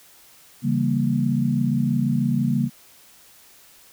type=chord; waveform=sine; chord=C# diminished seventh; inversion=none; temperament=equal; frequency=138.59 / 164.81 / 196 / 233.1 Hz; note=C#3 / E3 / G3 / Bb3; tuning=0 / 0 / 0 / 0 cents; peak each=-23 / -28 / -25 / -22 dBFS; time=0.62-2.7 s; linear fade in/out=50 ms; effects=white hiss -51 dBFS RMS until 3.92 s